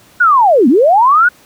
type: linear two-way sweep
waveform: sine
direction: down then up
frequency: 1500 to 220 to 1500 Hz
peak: -5 dBFS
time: 0.2-1.29 s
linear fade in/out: 10 ms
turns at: 0.68 s
effects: pink hiss -45 dBFS RMS until 1.45 s + high-pass 80 Hz 12 dB/octave